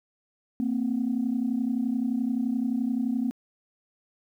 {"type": "tone pair together", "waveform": "sine", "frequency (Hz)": [229.3, 260.9], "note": ["A#3", "C4"], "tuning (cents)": [-28, -5], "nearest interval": "major second", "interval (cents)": 223, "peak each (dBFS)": -26, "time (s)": [0.6, 3.31], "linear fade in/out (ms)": 0, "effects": ["tanh soft clip ceiling -18 dBFS", "10-bit"]}